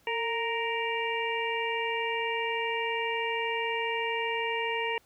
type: harmonic tone with a mistuned harmonic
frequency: 466.2 Hz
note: A#4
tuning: in tune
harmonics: 1 / 2 / 4 / 5 / 6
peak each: -33 / -33 / -36 / -35 / -36 dBFS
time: 0.07-4.98 s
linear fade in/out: 2 ms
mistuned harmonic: 1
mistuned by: -46 cents
effects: pink hiss -64 dBFS RMS until 5.05 s + high-pass 60 Hz 12 dB/octave